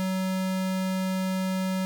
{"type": "tone", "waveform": "square", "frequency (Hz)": 187.9, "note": "F#3", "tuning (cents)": 27, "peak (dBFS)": -26, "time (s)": [0, 1.85], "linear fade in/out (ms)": 0, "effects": []}